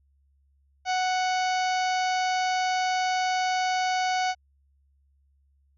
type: harmonic tone with a mistuned harmonic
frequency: 740 Hz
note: F#5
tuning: in tune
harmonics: 1 / 2 / 3 / 4 / 5 / 6 / 7 / 8 / 9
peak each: -24 / -33 / -34 / -38 / -42 / -38 / -44 / -41 / -47 dBFS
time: 0.85-4.35 s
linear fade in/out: 50 ms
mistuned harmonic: 6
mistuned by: +32 cents
effects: added 69 Hz sine -62 dBFS peak until 5.77 s